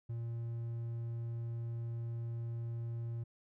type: tone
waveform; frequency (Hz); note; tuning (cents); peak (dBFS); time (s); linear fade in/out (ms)
triangle; 116.54; A#2; 0; -35; 0.09-3.24; 10
effects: none